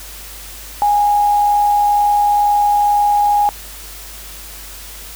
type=tone with amplitude modulation; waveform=sine; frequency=824 Hz; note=G#5; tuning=14 cents flat; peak=-9 dBFS; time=0.82-3.49 s; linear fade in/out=0 ms; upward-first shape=sine; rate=82.1 Hz; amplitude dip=25%; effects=added 50 Hz sine -36 dBFS peak until 5.15 s + white hiss -34 dBFS RMS until 5.15 s